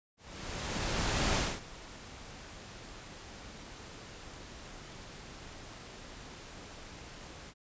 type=noise with ADSR envelope; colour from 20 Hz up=pink; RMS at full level=-29 dBFS; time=0.17-7.54 s; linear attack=1200 ms; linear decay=230 ms; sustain=-19 dB; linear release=51 ms; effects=resampled to 16000 Hz